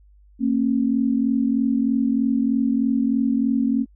sine tone pair together, 228.2 / 271.4 Hz, A#3 / C#4, -37 / -36 cents, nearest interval minor third, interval 301 cents, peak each -20 dBFS, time 0.39-3.86 s, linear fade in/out 50 ms, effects added 50 Hz sine -49 dBFS peak until 3.95 s

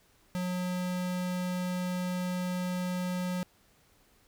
square tone, 180.9 Hz, F#3, 39 cents flat, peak -31 dBFS, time 0.35-3.43 s, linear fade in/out 0 ms, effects pink hiss -65 dBFS RMS until 4.27 s

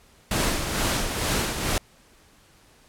pink noise with tremolo, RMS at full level -23 dBFS, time 0.31-1.78 s, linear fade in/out 2 ms, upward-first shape sine, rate 2.2 Hz, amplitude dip 50%, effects pink hiss -56 dBFS RMS until 2.88 s + low-pass 12000 Hz 12 dB/octave

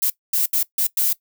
violet noise bursts at uneven times, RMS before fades -19 dBFS, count 5, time 0.02-0.1 / 0.33-0.46 / 0.53-0.63 / 0.78-0.87 / 0.97-1.13 s, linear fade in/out 5 ms, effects noise-tail reverb RT60 0.1 s tail -19 dB re dry

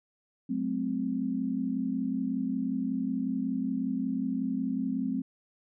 sine chord, F# diminished, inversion none, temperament equal with one note detuned, 185 / 216.3 / 261.6 Hz, F#3 / A3 / C4, 0 / -29 / 0 cents, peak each -35 / -33 / -30 dBFS, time 0.49-5.22 s, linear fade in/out 10 ms, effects none

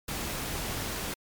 pink noise, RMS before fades -34 dBFS, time 0.08-1.14 s, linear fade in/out 5 ms, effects MP3 96 kbps

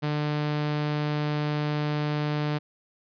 sawtooth tone, 149.2 Hz, D3, 28 cents sharp, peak -21 dBFS, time 0.02-2.59 s, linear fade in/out 20 ms, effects resampled to 11025 Hz

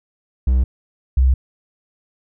triangle / sine tone pair in turn, 63.5 / 64.8 Hz, B1 / C2, +49 / -16 cents, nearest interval unison, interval 35 cents, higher second, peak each -10 dBFS, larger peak neither, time 0.47-0.64 / 1.17-1.34 s, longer neither, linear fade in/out 5 ms, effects none

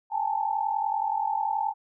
sine tone cluster, 804 / 855 / 894 Hz, G5 / A5 / A5, +44 / -50 / +27 cents, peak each -29 dBFS, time 0.1-1.74 s, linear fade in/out 50 ms, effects none

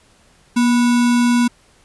sine tone with sample-and-hold, 239.6 Hz, A#3, 48 cents sharp, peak -11 dBFS, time 0.56-1.48 s, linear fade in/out 10 ms, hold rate 1225 Hz, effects pink hiss -53 dBFS RMS until 1.84 s + resampled to 24000 Hz

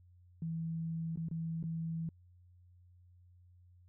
sine tone with dropouts, 163.6 Hz, E3, 13 cents flat, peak -35 dBFS, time 0.42-2.09 s, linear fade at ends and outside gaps 2 ms, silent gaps 1.159-1.173 / 1.286-1.312 / 1.628-1.638 s, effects added 89 Hz sine -59 dBFS peak until 3.88 s

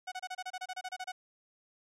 sawtooth tone bursts, 740 Hz, F#5, in tune, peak -33 dBFS, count 14, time 0.07-1.12 s, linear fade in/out 10 ms, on 49 ms, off 28 ms, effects low-pass 8000 Hz 12 dB/octave

